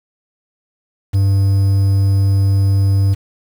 triangle tone with quantisation, 98 Hz, G2, in tune, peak -8 dBFS, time 1.13-3.15 s, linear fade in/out 20 ms, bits 6, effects none

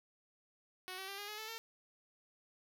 5% pulse tone with pitch steps, 370 / 382.6 / 395.6 / 409.1 / 423.1 / 437.5 / 452.4 Hz, F#4 / G4 / G4 / G#4 / G#4 / A4 / A4, 0 / -42 / +16 / -26 / +32 / -10 / +48 cents, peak -32 dBFS, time 0.88-1.58 s, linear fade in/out 0 ms, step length 100 ms, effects none

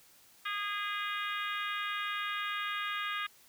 harmonic tone, 410.3 Hz, G#4, 21 cents flat, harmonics 3 / 4 / 5 / 6 / 7 / 8 / 9, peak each -37 / -39 / -41 / -43 / -44 / -45 / -46 dBFS, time 0.45-3.27 s, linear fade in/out 10 ms, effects white hiss -61 dBFS RMS until 3.48 s

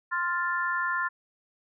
sine chord, F major, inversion second, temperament equal, 1046.5 / 1396.9 / 1760 Hz, C6 / F6 / A6, 0 / 0 / 0 cents, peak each -30 dBFS, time 0.11-1.09 s, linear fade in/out 20 ms, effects none

